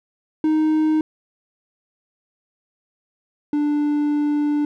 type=tone pair in turn; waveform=triangle; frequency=311.1 / 294.7 Hz; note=D#4 / D4; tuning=0 / +6 cents; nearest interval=minor second; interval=94 cents; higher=first; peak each=-13 / -15 dBFS; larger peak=first; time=0.44-1.01 / 3.53-4.65 s; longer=second; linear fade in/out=2 ms; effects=none